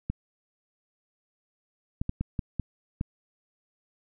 clicks, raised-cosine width 5 ms, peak -16 dBFS, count 7, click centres 0.1 / 2.015 / 2.094 / 2.21 / 2.392 / 2.597 / 3.011 s, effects none

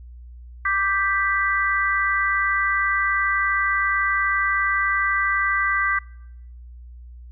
sine chord, G major, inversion second, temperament equal, 1174.7 / 1568 / 1975.5 Hz, D6 / G6 / B6, 0 / 0 / 0 cents, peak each -23 dBFS, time 0.65-5.99 s, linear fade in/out 5 ms, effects noise-tail reverb RT60 0.9 s tail -26 dB re dry + added 60 Hz sine -38 dBFS peak until 7.31 s

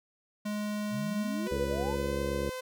square tone, 209.2 Hz, G#3, 13 cents sharp, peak -32 dBFS, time 0.45-1.48 s, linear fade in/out 10 ms
sine exponential sweep, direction up, 116.54 to 986 Hz, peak -36 dBFS, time 0.9-1.97 s, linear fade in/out 50 ms
sawtooth tone with pitch glide, 495.7 to 512 Hz, B4 to C5, +6 to -38 cents, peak -32 dBFS, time 1.46-2.61 s, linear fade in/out 10 ms, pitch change +56 cents, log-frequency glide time 1.78-2.18 s
harmonic tone, 69.3 Hz, C#2, in tune, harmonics 1 / 2 / 3 / 4 / 5 / 6 / 7 / 8, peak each -36 / -40 / -38 / -44 / -37 / -41 / -36 / -40 dBFS, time 1.51-2.5 s, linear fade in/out 5 ms
effects none

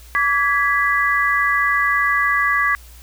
sine chord, G# diminished, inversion second, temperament equal with one note detuned, 1151.8 / 1661.2 / 1975.5 Hz, D6 / G#6 / B6, -34 / 0 / 0 cents, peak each -19 dBFS, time 0.15-2.75 s, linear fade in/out 0 ms, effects added 60 Hz sine -40 dBFS peak until 3.02 s + white hiss -47 dBFS RMS until 3.02 s

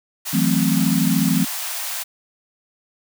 white high-pass noise, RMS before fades -27 dBFS, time 0.25-2.04 s, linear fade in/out 20 ms, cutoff 610 Hz, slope 96 dB/octave
sine chord, F# half-diminished seventh, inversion third, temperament equal with one note detuned, 164.81 / 185 / 218.6 / 261.6 Hz, E3 / F#3 / A3 / C4, 0 / 0 / -11 / 0 cents, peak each -21 dBFS, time 0.33-1.45 s, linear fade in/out 10 ms
effects none

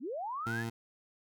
sine linear sweep, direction up, 207.7 to 1800 Hz, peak -35 dBFS, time 0-0.65 s, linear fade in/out 50 ms
20% pulse tone, 114.9 Hz, A#2, 25 cents flat, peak -30 dBFS, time 0.46-0.7 s, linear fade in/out 10 ms
effects none

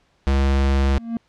square tone, 68.2 Hz, C#2, 28 cents flat, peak -16 dBFS, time 0.27-0.98 s, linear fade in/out 0 ms
triangle tone with exponential growth, 230.8 Hz, A#3, 17 cents flat, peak -17 dBFS, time 0.79-1.17 s, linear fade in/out 2 ms, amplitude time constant 82 ms
effects pink hiss -62 dBFS RMS until 1.28 s + low-pass 5000 Hz 12 dB/octave

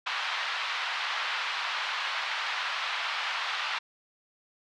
pink band-pass noise, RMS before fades -32 dBFS, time 0.06-3.79 s, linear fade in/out 10 ms, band 940 to 4000 Hz, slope 24 dB/octave, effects none

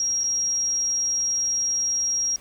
sine tone with dropouts, 5630 Hz, F8, 13 cents sharp, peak -21 dBFS, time 0-2.36 s, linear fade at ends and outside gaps 1 ms, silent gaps 0.235-0.24 s, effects pink hiss -50 dBFS RMS until 2.4 s

